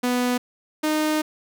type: tone pair in turn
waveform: sawtooth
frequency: 247.3 / 307.7 Hz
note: B3 / D#4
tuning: +3 / -19 cents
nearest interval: major third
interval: 378 cents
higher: second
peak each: -16 dBFS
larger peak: neither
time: 0.03-0.38 / 0.83-1.22 s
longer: second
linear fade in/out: 10 ms
effects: none